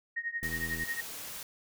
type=tone with tremolo; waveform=sine; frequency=1864.7 Hz; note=A#6; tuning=in tune; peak=-29 dBFS; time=0.16-1.01 s; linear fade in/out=10 ms; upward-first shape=triangle; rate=11 Hz; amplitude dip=95%
type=click train; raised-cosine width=3 ms; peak=-30 dBFS; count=34; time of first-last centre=0.43-0.834 s; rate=81.6 Hz
type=noise; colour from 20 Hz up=white; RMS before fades=-42 dBFS; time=0.43-1.43 s; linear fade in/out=2 ms
effects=none